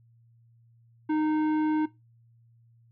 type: tone with tanh clipping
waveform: triangle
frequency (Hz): 308.5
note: D#4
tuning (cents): -15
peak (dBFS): -25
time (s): 1.09-1.86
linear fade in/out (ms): 10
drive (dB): 16
effects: noise-tail reverb RT60 0.2 s tail -18 dB re dry + added 116 Hz sine -57 dBFS peak until 2.91 s